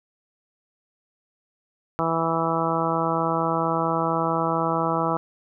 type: harmonic tone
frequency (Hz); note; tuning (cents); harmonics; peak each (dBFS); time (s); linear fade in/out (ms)
164.4; E3; -4; 1 / 2 / 3 / 4 / 5 / 6 / 7 / 8; -29 / -29 / -29 / -29 / -29 / -29 / -29 / -29; 1.99-5.17; 0
effects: none